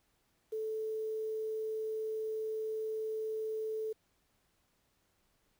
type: tone with quantisation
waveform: sine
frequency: 437.6 Hz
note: A4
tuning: 9 cents flat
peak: -34 dBFS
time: 0.52-3.93 s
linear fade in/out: 10 ms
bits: 10
effects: pink hiss -75 dBFS RMS until 5.59 s